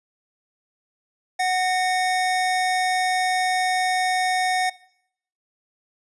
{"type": "tone pair together", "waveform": "square", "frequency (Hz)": [740, 1835.3], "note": ["F#5", "A#6"], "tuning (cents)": [0, -27], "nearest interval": "octave + major third", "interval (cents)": 1573, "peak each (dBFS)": [-21, -28], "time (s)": [1.39, 4.7], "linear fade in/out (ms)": 10, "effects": ["noise-tail reverb RT60 0.7 s tail -20 dB re dry", "resampled to 24000 Hz"]}